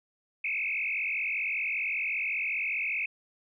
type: tone with frequency modulation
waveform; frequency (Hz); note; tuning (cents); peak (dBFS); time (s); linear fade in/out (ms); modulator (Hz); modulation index
sine; 2389; D7; +29; -28; 0.44-3.06; 5; 45.1; 5.1
effects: none